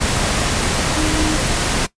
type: tone in noise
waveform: sine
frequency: 309.8 Hz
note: D#4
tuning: 7 cents flat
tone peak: -20 dBFS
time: 0.96-1.37 s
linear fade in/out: 20 ms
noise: pink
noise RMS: -18 dBFS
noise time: 0-1.87 s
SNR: -5 dB
effects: noise-tail reverb RT60 0.1 s tail -17 dB re dry + resampled to 22050 Hz